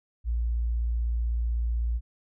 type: tone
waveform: sine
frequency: 58 Hz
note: A#1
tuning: 8 cents flat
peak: -24 dBFS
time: 0.24-2.01 s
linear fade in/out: 50 ms
effects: none

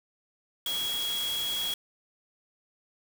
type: tone in noise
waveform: sine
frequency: 3322 Hz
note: G#7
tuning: in tune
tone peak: -29 dBFS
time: 0.66-1.74 s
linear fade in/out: 2 ms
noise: white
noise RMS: -37 dBFS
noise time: 0.66-1.74 s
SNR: +5 dB
effects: none

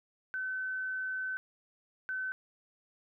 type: tone bursts at uneven times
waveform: sine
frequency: 1522 Hz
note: F#6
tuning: 48 cents sharp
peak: -33 dBFS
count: 2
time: 0.34-1.37 / 2.09-2.32 s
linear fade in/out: 0 ms
effects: none

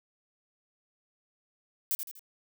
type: noise with echo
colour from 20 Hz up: violet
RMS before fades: -29 dBFS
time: 1.91-1.95 s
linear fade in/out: 0 ms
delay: 81 ms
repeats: 3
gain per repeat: -7 dB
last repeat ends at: 2.193 s
effects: none

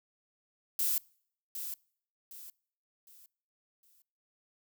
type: noise with echo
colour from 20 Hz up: violet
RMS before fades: -30 dBFS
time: 0.79-0.98 s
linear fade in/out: 2 ms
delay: 760 ms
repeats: 4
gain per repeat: -9 dB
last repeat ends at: 4.02 s
effects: noise-tail reverb RT60 0.6 s tail -26 dB re dry

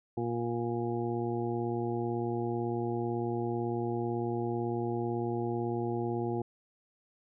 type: harmonic tone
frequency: 118 Hz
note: A#2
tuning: 22 cents sharp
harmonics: 1 / 2 / 3 / 4 / 6 / 7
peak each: -36 / -37 / -33 / -41 / -42 / -41 dBFS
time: 0.17-6.42 s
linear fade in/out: 5 ms
effects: none

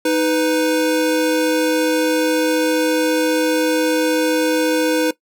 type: tone pair together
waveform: square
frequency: 313.2 / 497.1 Hz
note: D#4 / B4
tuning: +11 / +11 cents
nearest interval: minor sixth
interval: 800 cents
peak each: -18 dBFS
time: 0.05-5.11 s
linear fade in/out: 5 ms
effects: noise-tail reverb RT60 0.1 s tail -18 dB re dry

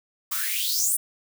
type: noise with high-pass filter sweep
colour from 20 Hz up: blue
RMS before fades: -25 dBFS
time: 0.31-0.97 s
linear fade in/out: 10 ms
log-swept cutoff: 1100 to 10000 Hz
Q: 6.6
effects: none

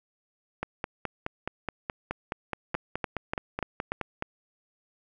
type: two click trains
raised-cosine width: 0.5 ms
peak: -15 / -13 dBFS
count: 18 / 5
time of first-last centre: 0.63-4.224 / 2.75-3.92 s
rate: 4.73 / 3.42 Hz
effects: none

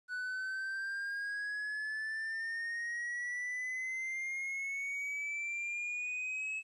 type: exponential sweep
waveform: triangle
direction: up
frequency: 1480 to 2593 Hz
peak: -34 dBFS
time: 0.08-6.63 s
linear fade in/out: 50 ms
effects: resampled to 24000 Hz + 12-bit

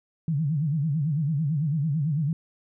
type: tone with vibrato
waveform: sine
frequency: 150.6 Hz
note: D3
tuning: 44 cents sharp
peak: -22 dBFS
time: 0.28-2.33 s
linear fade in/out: 2 ms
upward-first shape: sine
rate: 9 Hz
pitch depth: 170 cents each way
effects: none

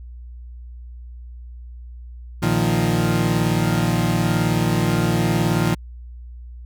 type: chord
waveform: 30% pulse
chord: Bb suspended fourth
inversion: none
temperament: equal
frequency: 116.54 / 155.56 / 174.61 Hz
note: Bb2 / Eb3 / F3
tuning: 0 / 0 / 0 cents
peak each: -19 dBFS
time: 2.42-5.75 s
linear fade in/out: 10 ms
effects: added 60 Hz sine -34 dBFS peak until 6.65 s

